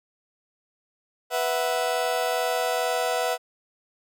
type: chord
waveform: 35% pulse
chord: B suspended fourth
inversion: none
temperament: just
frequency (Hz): 493.9 / 658.5 / 740.8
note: B4 / E5 / F#5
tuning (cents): 0 / -2 / +2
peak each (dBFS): -26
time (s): 1.3-3.38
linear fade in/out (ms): 50
effects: none